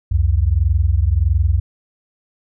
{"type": "tone pair together", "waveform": "sine", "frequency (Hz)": [66.3, 87.86], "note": ["C2", "F2"], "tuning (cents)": [23, 11], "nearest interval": "perfect fourth", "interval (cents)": 488, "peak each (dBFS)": -15, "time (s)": [0.11, 1.6], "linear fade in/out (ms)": 10, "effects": []}